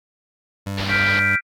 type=tone with vibrato; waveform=25% pulse; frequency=98.1 Hz; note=G2; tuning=2 cents sharp; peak=-21 dBFS; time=0.66-1.36 s; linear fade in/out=10 ms; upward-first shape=square; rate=4.4 Hz; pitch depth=9 cents each way
type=low-pass noise; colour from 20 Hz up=white; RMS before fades=-28 dBFS; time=0.77-1.2 s; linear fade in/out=10 ms; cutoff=4700 Hz; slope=48 dB/octave
type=chord; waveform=sine; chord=G dominant seventh; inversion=third; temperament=equal; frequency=1396.9 / 1568 / 1975.5 / 2349 Hz; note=F6 / G6 / B6 / D7; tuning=0 / 0 / 0 / 0 cents; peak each=-23 / -23 / -20 / -21 dBFS; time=0.88-1.41 s; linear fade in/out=50 ms
effects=AAC 64 kbps